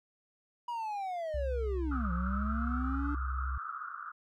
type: linear two-way sweep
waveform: triangle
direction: down then up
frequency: 971 to 171.4 to 294.6 Hz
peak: -32 dBFS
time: 0.68-3.15 s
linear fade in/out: 5 ms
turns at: 2.12 s
type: tone with vibrato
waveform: sine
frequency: 65.41 Hz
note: C2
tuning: in tune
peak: -32 dBFS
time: 1.34-3.58 s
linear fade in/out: 5 ms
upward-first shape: sine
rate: 17 Hz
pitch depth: 10 cents each way
type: band-pass noise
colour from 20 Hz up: white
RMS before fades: -41 dBFS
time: 1.91-4.12 s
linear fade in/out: 10 ms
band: 1200 to 1400 Hz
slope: 96 dB/octave
effects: none